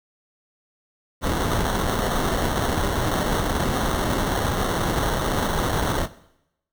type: noise with sample-and-hold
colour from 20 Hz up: pink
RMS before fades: -23 dBFS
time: 1.21-6.08 s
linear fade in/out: 50 ms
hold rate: 2450 Hz
effects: noise-tail reverb RT60 0.8 s tail -17 dB re dry